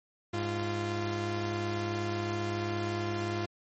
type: tone pair together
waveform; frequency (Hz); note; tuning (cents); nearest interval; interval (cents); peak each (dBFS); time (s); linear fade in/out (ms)
sawtooth; 102.87 / 346; G#2 / F4; -16 / -16; octave + major sixth; 2100; -30 / -29; 0.33-3.46; 10
effects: low-pass 6000 Hz 12 dB/octave + MP3 32 kbps